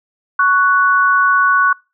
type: tone pair together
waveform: sine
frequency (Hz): 1115.3 / 1480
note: C#6 / F#6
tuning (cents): +10 / 0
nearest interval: perfect fourth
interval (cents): 490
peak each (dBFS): -12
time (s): 0.39-1.73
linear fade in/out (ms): 5
effects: noise-tail reverb RT60 0.3 s tail -26 dB re dry